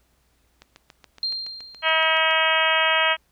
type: click train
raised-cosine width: 0.2 ms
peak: -26 dBFS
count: 13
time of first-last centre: 0.62-2.31 s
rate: 7.1 Hz
type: tone with exponential decay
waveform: sine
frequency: 4186 Hz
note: C8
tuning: in tune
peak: -21 dBFS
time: 1.23-2.2 s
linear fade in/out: 1 ms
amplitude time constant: 210 ms
type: harmonic tone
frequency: 320 Hz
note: D#4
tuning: 49 cents sharp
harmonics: 2 / 3 / 4 / 5 / 6 / 7 / 8 / 9 / 10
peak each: -26 / -26 / -26 / -26 / -26 / -26 / -26 / -26 / -26 dBFS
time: 1.82-3.17 s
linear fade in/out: 50 ms
effects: added 60 Hz sine -66 dBFS peak until 3.31 s + pink hiss -66 dBFS RMS until 3.31 s